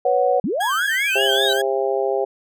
sine chord, B suspended second, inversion none, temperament equal, 493.9 / 554.4 / 740 Hz, B4 / C#5 / F#5, 0 / 0 / 0 cents, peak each -19 dBFS, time 0.05-0.4 s, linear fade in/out 5 ms
sine linear sweep, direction up, 155.56 to 3951 Hz, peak -19 dBFS, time 0.44-1.53 s, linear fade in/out 2 ms
30% pulse tone with vibrato, 1603 Hz, G6, 38 cents sharp, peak -20 dBFS, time 0.6-1.62 s, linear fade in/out 10 ms, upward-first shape sine, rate 5.1 Hz, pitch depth 83 cents each way
harmonic tone, 133.9 Hz, C3, 40 cents sharp, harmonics 3 / 4 / 5 / 6, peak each -21 / -23 / -25 / -27 dBFS, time 1.15-2.25 s, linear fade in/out 10 ms
effects none

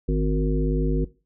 harmonic tone with a mistuned harmonic, 51.6 Hz, G#1, 10 cents flat, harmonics 1 / 3 / 5 / 7 / 9, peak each -21 / -26 / -28 / -29 / -31 dBFS, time 0.08-1.05 s, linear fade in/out 10 ms, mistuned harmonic 7, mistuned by +23 cents, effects noise-tail reverb RT60 0.3 s tail -18 dB re dry

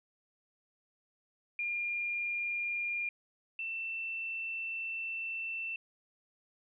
sine tone pair in turn, 2408 / 2678 Hz, D7 / E7, +43 / +27 cents, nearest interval major second, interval 184 cents, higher second, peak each -32 / -35 dBFS, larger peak first, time 1.59-3.09 / 3.59-5.76 s, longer second, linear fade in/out 2 ms, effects none

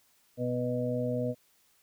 harmonic tone, 123.47 Hz, B2, in tune, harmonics 1 / 2 / 4 / 5, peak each -34 / -33 / -33 / -35 dBFS, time 0.37-1.35 s, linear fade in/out 50 ms, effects white hiss -67 dBFS RMS until 1.82 s

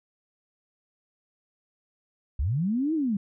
sine linear two-way sweep, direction up then down, 55 to 329.6 to 188.2 Hz, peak -23 dBFS, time 2.39-3.17 s, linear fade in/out 5 ms, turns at 2.94 s, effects none

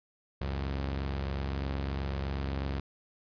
sawtooth tone pair together, 68.1 / 91.18 Hz, C#2 / F#2, -30 / -25 cents, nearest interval perfect fourth, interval 505 cents, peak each -28 / -36 dBFS, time 0.41-2.8 s, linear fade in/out 5 ms, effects resampled to 11025 Hz

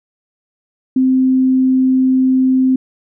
sine tone, 259.9 Hz, C4, 11 cents flat, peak -9 dBFS, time 0.96-2.76 s, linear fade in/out 5 ms, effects none

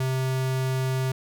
square tone, 130.81 Hz, C3, in tune, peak -24 dBFS, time 0-1.12 s, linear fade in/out 5 ms, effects none

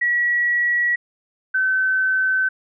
sine tone pair in turn, 1926 / 1528.7 Hz, B6 / G6, -44 / -44 cents, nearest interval major third, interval 400 cents, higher first, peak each -16 dBFS, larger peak neither, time 0.01-0.96 / 1.54-2.49 s, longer neither, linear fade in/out 10 ms, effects none

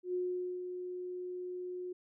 sine tone with ADSR envelope, 361.6 Hz, F#4, 40 cents flat, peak -31 dBFS, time 0.03-1.93 s, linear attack 110 ms, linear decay 470 ms, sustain -7 dB, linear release 8 ms, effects none

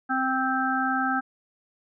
harmonic tone, 261.6 Hz, C4, in tune, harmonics 1 / 3 / 5 / 6, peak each -28 / -28 / -28 / -28 dBFS, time 0.09-1.21 s, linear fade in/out 20 ms, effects none

